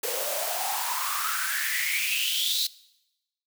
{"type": "noise with high-pass filter sweep", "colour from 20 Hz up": "white", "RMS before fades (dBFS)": -28, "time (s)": [0.03, 2.67], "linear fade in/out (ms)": 5, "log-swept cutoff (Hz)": [460, 4100], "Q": 8.5, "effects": ["noise-tail reverb RT60 0.9 s tail -20 dB re dry"]}